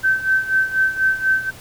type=tone with tremolo; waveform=sine; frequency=1544 Hz; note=G6; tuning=27 cents flat; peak=-12 dBFS; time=0.03-1.51 s; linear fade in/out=20 ms; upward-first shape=sine; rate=4.1 Hz; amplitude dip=80%; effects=added 120 Hz sine -47 dBFS peak until 1.6 s + pink hiss -41 dBFS RMS until 1.6 s